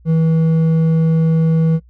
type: tone with hard clipping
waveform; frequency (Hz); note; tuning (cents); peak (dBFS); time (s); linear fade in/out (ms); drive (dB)
sine; 161.7; E3; -33; -12; 0.05-1.8; 50; 5
effects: noise-tail reverb RT60 0.1 s tail -22 dB re dry + added 60 Hz sine -43 dBFS peak until 1.89 s